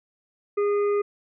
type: harmonic tone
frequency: 409.3 Hz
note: G#4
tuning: 25 cents flat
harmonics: 1 / 3 / 5 / 6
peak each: -20 / -32 / -42 / -46 dBFS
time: 0.57-1.02 s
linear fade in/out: 10 ms
effects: none